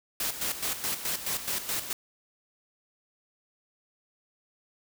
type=noise with tremolo; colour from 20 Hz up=white; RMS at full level=-30 dBFS; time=0.2-1.93 s; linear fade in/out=2 ms; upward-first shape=square; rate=4.7 Hz; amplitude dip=65%; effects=none